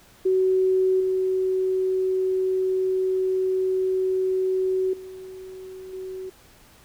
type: tone with level steps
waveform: sine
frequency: 375.3 Hz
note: F#4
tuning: 25 cents sharp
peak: -17 / -20 / -36 / -31 dBFS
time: 0.25-6.3 s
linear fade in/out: 10 ms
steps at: 1 / 4.93 / 5.93 s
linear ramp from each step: 5 ms
effects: pink hiss -53 dBFS RMS until 6.84 s